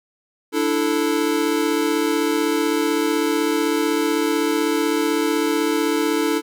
square chord, D suspended second, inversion none, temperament equal, 293.7 / 329.6 / 440 Hz, D4 / E4 / A4, 0 / 0 / 0 cents, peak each -23 dBFS, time 0.52-6.42 s, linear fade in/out 50 ms, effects none

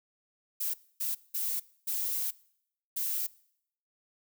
violet noise bursts at uneven times, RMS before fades -32 dBFS, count 5, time 0.6-0.74 / 1-1.15 / 1.34-1.6 / 1.87-2.31 / 2.96-3.27 s, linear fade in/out 10 ms, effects noise-tail reverb RT60 0.7 s tail -22 dB re dry

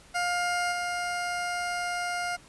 20% pulse tone with level steps, 707 Hz, F5, 21 cents sharp, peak -21 / -24 dBFS, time 0.14-2.37 s, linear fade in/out 20 ms, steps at 0.71 s, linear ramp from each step 20 ms, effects pink hiss -54 dBFS RMS until 2.48 s + resampled to 24000 Hz

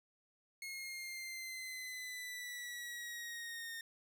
sawtooth exponential sweep, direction down, 2166 to 1831 Hz, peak -40 dBFS, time 0.62-3.81 s, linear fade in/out 2 ms, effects none

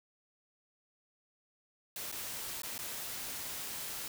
white noise with dropouts, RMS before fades -41 dBFS, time 1.96-4.08 s, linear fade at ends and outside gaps 2 ms, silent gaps 2.116-2.124 / 2.62-2.633 / 2.78-2.789 s, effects none

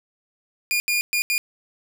sawtooth tone bursts at uneven times, 2425 Hz, D#7, 45 cents flat, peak -16 dBFS, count 4, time 0.71-0.8 / 0.88-1.01 / 1.13-1.22 / 1.3-1.38 s, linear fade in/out 0 ms, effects none

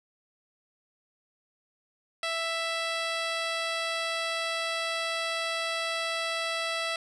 10% pulse tone with low-pass filter, 661 Hz, E5, 5 cents sharp, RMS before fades -31 dBFS, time 2.23-6.96 s, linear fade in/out 2 ms, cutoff 6900 Hz, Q 1.2, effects none

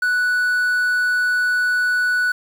triangle tone with quantisation, 1480 Hz, F#6, in tune, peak -14 dBFS, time 0.02-2.32 s, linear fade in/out 5 ms, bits 7, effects none

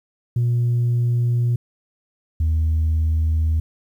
sine tone pair in turn, 120 / 79.45 Hz, B2 / D#2, -49 / +37 cents, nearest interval perfect fifth, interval 714 cents, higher first, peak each -14 dBFS, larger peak neither, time 0.36-1.56 / 2.4-3.6 s, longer neither, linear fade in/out 5 ms, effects tanh soft clip ceiling -14 dBFS + 9-bit

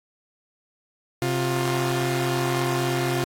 sawtooth tone pair together, 132.2 / 352.9 Hz, C3 / F4, +18 / +18 cents, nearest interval octave + perfect fourth, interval 1700 cents, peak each -21 dBFS, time 1.22-3.24 s, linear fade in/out 0 ms, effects AAC 48 kbps

